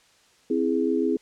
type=chord; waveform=sine; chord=C augmented; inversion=none; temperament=equal with one note detuned; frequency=261.6 / 328.7 / 415.3 Hz; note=C4 / E4 / G#4; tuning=0 / -5 / 0 cents; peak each=-25 dBFS; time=0.5-1.17 s; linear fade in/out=5 ms; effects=white hiss -59 dBFS RMS until 1.21 s + low-pass 7000 Hz 12 dB/octave